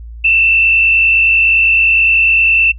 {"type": "tone with frequency modulation", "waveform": "sine", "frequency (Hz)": 2672, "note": "E7", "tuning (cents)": 23, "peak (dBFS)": -7, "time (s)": [0.24, 2.72], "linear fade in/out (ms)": 10, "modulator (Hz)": 49.8, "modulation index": 1.1, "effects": ["noise-tail reverb RT60 0.1 s tail -22 dB re dry", "added 57 Hz sine -27 dBFS peak until 2.78 s"]}